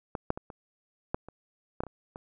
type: clicks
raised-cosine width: 1 ms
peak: -18 / -12 / -23 / -29 / -14 / -30 / -17 / -20 / -29 / -27 dBFS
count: 10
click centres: 0.152 / 0.304 / 0.375 / 0.502 / 1.145 / 1.286 / 1.805 / 1.836 / 1.867 / 2.159 s
effects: none